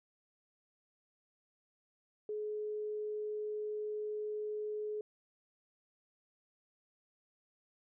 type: tone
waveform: sine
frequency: 423.7 Hz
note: G#4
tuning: 35 cents sharp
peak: -36 dBFS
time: 2.29-5.01 s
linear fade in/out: 2 ms
effects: none

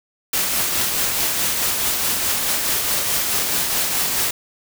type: noise with tremolo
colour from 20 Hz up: white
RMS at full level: -19 dBFS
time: 0.33-4.31 s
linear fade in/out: 5 ms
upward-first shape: triangle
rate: 4.7 Hz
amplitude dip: 35%
effects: none

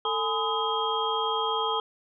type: tone cluster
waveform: sine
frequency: 445.8 / 838 / 1014 / 1261 / 3230 Hz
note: A4 / G#5 / B5 / D#6 / G#7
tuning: +23 / +15 / +45 / +23 / -49 cents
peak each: -31 dBFS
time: 0.05-1.8 s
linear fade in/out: 2 ms
effects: none

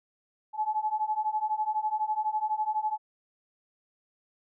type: beating tone pair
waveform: sine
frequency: 852 / 864 Hz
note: G#5 / A5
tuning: +44 / -32 cents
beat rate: 12 Hz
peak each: -30 / -29 dBFS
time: 0.53-2.98 s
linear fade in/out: 50 ms
effects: none

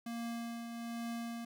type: tone with tremolo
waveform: square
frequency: 233.1 Hz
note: A#3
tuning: in tune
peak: -38 dBFS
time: 0.06-1.45 s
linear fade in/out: 5 ms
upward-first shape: triangle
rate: 1.2 Hz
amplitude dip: 45%
effects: none

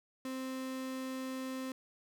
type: tone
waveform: 35% pulse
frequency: 261.2 Hz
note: C4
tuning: 3 cents flat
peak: -36 dBFS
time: 0.25-1.72 s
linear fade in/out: 2 ms
effects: none

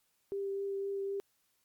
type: tone with vibrato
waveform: sine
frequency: 395 Hz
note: G4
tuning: 13 cents sharp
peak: -33 dBFS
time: 0.32-1.2 s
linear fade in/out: 0 ms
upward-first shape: triangle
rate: 3.9 Hz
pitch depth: 12 cents each way
effects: white hiss -75 dBFS RMS until 1.64 s + MP3 96 kbps

